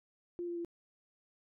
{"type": "tone with pitch steps", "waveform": "sine", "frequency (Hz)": [349.2, 345.2, 341.2], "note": ["F4", "F4", "F4"], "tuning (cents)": [0, -20, -40], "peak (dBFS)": -36, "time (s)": [0.39, 0.648], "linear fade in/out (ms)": 0, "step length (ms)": 86, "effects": []}